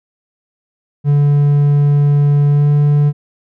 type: tone with pitch glide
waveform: triangle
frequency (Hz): 144.5 to 146.09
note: D3 to D3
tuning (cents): -28 to -9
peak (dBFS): -6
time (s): 1.04-3.13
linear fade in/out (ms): 50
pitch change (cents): +19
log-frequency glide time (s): 2.49-2.69
effects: none